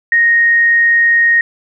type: tone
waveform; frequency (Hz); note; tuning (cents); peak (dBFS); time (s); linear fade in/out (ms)
sine; 1864.7; A#6; 0; -7; 0.12-1.41; 2
effects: none